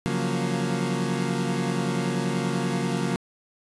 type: chord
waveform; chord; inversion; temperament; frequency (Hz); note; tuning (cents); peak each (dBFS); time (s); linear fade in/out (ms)
30% pulse; Gb major seventh; second; equal; 138.59 / 174.61 / 185 / 233.1; Db3 / F3 / Gb3 / Bb3; 0 / 0 / 0 / 0; -27; 0.06-3.16; 0
effects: resampled to 24000 Hz